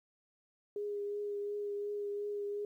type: tone with vibrato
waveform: sine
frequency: 410 Hz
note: G#4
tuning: 22 cents flat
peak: -35 dBFS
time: 0.76-2.65 s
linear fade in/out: 2 ms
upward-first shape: triangle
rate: 2.8 Hz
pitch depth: 18 cents each way
effects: 12-bit